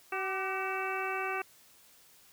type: harmonic tone with a mistuned harmonic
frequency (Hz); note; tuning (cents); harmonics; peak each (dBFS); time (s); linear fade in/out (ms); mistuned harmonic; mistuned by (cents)
380; F#4; +46; 1 / 2 / 3 / 4 / 5 / 6 / 7; -38 / -38 / -38 / -39 / -45 / -41 / -40; 0.12-1.42; 5; 3; +54
effects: white hiss -60 dBFS RMS until 2.32 s